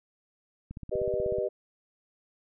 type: click train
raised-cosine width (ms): 5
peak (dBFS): -27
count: 12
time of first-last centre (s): 0.71-1.385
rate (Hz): 16.3
type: chord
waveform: sine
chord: G augmented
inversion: none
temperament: just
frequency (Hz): 392 / 490 / 612.5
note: G4 / B4 / D#5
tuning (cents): 0 / -14 / -27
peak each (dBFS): -31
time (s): 0.91-1.49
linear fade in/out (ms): 20
effects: none